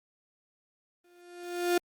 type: tone with exponential growth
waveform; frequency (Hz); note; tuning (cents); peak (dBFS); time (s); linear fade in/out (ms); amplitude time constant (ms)
35% pulse; 351.5; F4; +11; -20; 1.04-1.78; 5; 160
effects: Opus 32 kbps